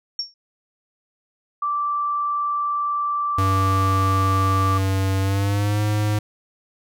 sine tone with exponential decay, 5500 Hz, F8, 27 cents flat, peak -19 dBFS, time 0.19-0.34 s, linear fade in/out 2 ms, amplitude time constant 32 ms
sine tone, 1169 Hz, D6, 8 cents flat, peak -20 dBFS, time 1.62-4.78 s, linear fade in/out 5 ms
square tone with pitch glide, 96.1 to 105.4 Hz, G2 to G#2, -34 to +26 cents, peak -19 dBFS, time 3.38-6.19 s, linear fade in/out 5 ms, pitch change +160 cents, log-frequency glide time 5.2-5.82 s
effects none

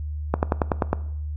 slowing click train, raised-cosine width 1 ms, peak -5 dBFS, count 7, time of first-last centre 0.34-0.93 s, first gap 89 ms, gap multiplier 1.04, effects noise-tail reverb RT60 0.7 s tail -18 dB re dry + added 75 Hz sine -27 dBFS peak until 1.36 s

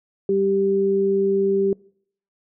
sine tone pair together, 195.85 / 392 Hz, G3 / G4, -1 / 0 cents, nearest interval octave, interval 1201 cents, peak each -25 / -17 dBFS, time 0.29-1.73 s, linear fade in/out 2 ms, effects noise-tail reverb RT60 0.6 s tail -24 dB re dry

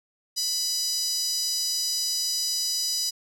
5% pulse tone with high-pass filter, 987.8 Hz, B5, in tune, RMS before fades -27 dBFS, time 0.36-3.11 s, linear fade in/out 20 ms, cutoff 4900 Hz, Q 4.9, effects none

